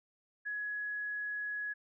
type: tone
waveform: sine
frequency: 1680 Hz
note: G#6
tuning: 19 cents sharp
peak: -35 dBFS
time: 0.45-1.74 s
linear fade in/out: 20 ms
effects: none